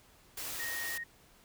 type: band-stop noise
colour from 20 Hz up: white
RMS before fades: -40 dBFS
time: 0.37-0.98 s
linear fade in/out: 5 ms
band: 150 to 250 Hz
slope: 96 dB/octave
type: tone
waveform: sine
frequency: 1864.7 Hz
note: A#6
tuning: in tune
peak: -37 dBFS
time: 0.59-1.04 s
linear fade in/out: 10 ms
effects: pink hiss -62 dBFS RMS until 1.44 s